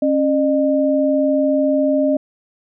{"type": "tone pair together", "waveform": "sine", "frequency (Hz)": [273, 606.9], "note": ["C#4", "D#5"], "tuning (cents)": [-26, -43], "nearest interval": "octave + major second", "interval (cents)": 1383, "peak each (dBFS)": -16, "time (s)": [0.02, 2.17], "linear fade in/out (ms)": 5, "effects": []}